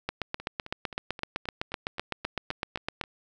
two click trains, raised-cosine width 0.3 ms, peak -24 / -13 dBFS, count 11 / 24, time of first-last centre 0.4-3.039 / 0.09-3.012 s, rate 3.79 / 7.87 Hz, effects none

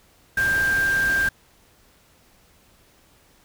sine tone in noise, 1586 Hz, G6, 20 cents sharp, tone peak -18 dBFS, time 0.37-1.29 s, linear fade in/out 5 ms, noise pink, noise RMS -32 dBFS, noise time 0.37-1.29 s, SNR +11 dB, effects pink hiss -57 dBFS RMS until 3.44 s

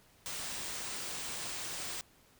white band-stop noise, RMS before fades -40 dBFS, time 0.26-2.01 s, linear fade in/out 0 ms, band 10000 to 16000 Hz, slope 96 dB/octave, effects pink hiss -64 dBFS RMS until 2.39 s

